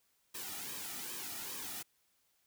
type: noise with flanger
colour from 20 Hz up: white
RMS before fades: -43 dBFS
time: 0.34-1.83 s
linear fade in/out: 10 ms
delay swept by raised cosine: 1.4 to 1.93 ms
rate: 2.5 Hz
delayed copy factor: -0.65
effects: white hiss -75 dBFS RMS until 2.46 s